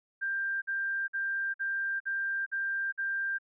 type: tone bursts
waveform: sine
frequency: 1586 Hz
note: G6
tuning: 20 cents sharp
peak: -29 dBFS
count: 7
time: 0.21-3.386 s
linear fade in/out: 20 ms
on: 410 ms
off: 51 ms
effects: none